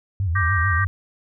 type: tone with vibrato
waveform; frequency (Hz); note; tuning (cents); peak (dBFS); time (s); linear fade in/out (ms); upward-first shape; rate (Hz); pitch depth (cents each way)
sine; 90; F#2; -47; -19; 0.2-0.87; 0; sine; 6.8; 190
type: chord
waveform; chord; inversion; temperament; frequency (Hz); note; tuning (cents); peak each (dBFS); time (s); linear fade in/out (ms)
sine; G minor; second; just; 1176 / 1568 / 1881.6; D6 / G6 / Bb6; +2 / 0 / +16; -24; 0.35-0.85; 10
effects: none